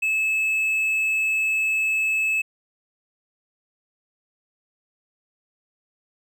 triangle tone, 2600 Hz, E7, 24 cents flat, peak -18 dBFS, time 0.02-2.42 s, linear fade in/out 10 ms, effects none

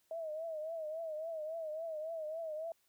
sine tone with vibrato, 637 Hz, D#5, 41 cents sharp, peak -38 dBFS, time 0.11-2.72 s, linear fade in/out 2 ms, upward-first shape triangle, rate 3.6 Hz, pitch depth 98 cents each way, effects white hiss -75 dBFS RMS until 2.88 s

